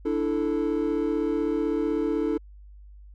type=chord; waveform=triangle; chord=D suspended second; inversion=none; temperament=equal; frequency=293.7 / 329.6 / 440 Hz; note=D4 / E4 / A4; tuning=0 / 0 / 0 cents; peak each=-25 dBFS; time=0.05-2.38 s; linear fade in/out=10 ms; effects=tanh soft clip ceiling -14 dBFS + added 50 Hz sine -44 dBFS peak until 3.14 s